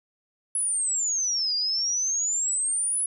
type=exponential two-way sweep; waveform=sine; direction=down then up; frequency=10390 to 4779 to 10390 Hz; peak=-23 dBFS; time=0.55-3.06 s; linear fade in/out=2 ms; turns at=1.55 s; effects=none